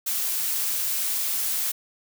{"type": "noise", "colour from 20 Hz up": "blue", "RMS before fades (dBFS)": -26, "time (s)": [0.06, 1.72], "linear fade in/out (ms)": 10, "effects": []}